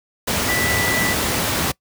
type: tone in noise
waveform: sine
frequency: 1975.5 Hz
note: B6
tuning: in tune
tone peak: -21 dBFS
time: 0.48-1.14 s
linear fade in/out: 10 ms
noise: pink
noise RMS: -20 dBFS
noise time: 0.27-1.72 s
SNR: -4 dB
effects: noise-tail reverb RT60 0.1 s tail -23 dB re dry + high-pass 80 Hz 12 dB/octave